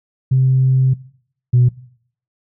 sine tone pair in turn, 130.81 / 123.47 Hz, C3 / B2, 0 / 0 cents, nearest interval minor second, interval 100 cents, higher first, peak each -9 / -7 dBFS, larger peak second, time 0.31-0.94 / 1.53-1.69 s, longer first, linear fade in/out 10 ms, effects noise-tail reverb RT60 0.6 s tail -20 dB re dry + tanh soft clip ceiling -5 dBFS

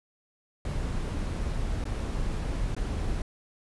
brown noise with dropouts, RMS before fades -30 dBFS, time 0.65-3.22 s, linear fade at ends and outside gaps 2 ms, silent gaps 1.841-1.853 / 2.749-2.765 s, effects resampled to 24000 Hz

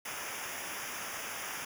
pink noise with comb filter, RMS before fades -40 dBFS, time 0.05-1.65 s, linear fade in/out 5 ms, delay 0.24 ms, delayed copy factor -1, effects none

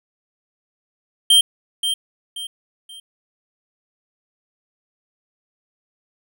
square tone with echo, 3149 Hz, G7, 7 cents sharp, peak -10 dBFS, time 1.3-1.41 s, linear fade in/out 5 ms, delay 530 ms, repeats 3, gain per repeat -9 dB, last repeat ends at 3 s, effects none

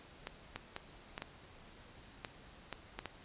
clicks, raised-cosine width 0.3 ms, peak -24 dBFS, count 9, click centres 0.271 / 0.56 / 0.764 / 1.179 / 1.221 / 2.248 / 2.727 / 2.99 / 3.057 s, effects pink hiss -57 dBFS RMS until 3.24 s + resampled to 8000 Hz

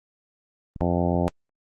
clicks, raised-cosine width 5 ms, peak -24 dBFS, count 3, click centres 0.762 / 0.809 / 1.148 s
harmonic tone, 87.31 Hz, F2, in tune, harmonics 1 / 2 / 3 / 4 / 5 / 6 / 7 / 8 / 9 / 10, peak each -27 / -25 / -28 / -30 / -33 / -31 / -29 / -34 / -33 / -37 dBFS, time 0.81-1.28 s, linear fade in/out 0 ms
effects Opus 24 kbps

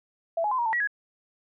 sine tone with pitch steps, 666 / 840 / 1026 / 947 / 888 / 1924 / 1672 Hz, E5 / G#5 / C6 / A#5 / A5 / B6 / G#6, +18 / +19 / -34 / +27 / +16 / -46 / +11 cents, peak -23 dBFS, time 0.37-0.874 s, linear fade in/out 5 ms, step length 72 ms, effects none

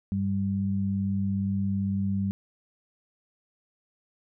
sine tone pair together, 98.28 / 196 Hz, G2 / G3, +5 / 0 cents, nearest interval octave, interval 1195 cents, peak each -29 / -26 dBFS, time 0.12-2.31 s, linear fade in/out 0 ms, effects none

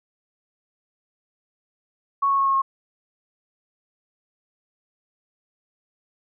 sine tone with pitch steps, 1108.7 / 1101.7 / 1094.7 / 1087.8 / 1080.9 Hz, C#6 / C#6 / C#6 / C#6 / C#6, 0 / -11 / -22 / -33 / -44 cents, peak -17 dBFS, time 2.22-2.62 s, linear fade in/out 10 ms, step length 80 ms, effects none

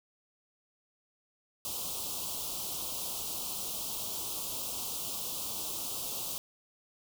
white band-stop noise, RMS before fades -37 dBFS, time 1.65-6.38 s, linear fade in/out 0 ms, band 1200 to 2800 Hz, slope 48 dB/octave, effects none

